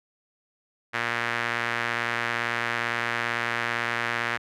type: tone with band-pass filter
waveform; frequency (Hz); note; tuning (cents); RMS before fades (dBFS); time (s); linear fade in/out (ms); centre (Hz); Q
sawtooth; 117.8; A#2; +19; -28; 0.93-4.38; 20; 1800; 2.1
effects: none